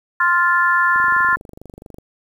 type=harmonic tone; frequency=349.2 Hz; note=F4; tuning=in tune; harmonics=3 / 4 / 5; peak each=-17 / -17 / -17 dBFS; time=0.2-1.36 s; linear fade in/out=5 ms
type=click train; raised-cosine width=2 ms; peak=-24 dBFS; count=26; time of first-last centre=0.96-1.985 s; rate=24.4 Hz
effects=8-bit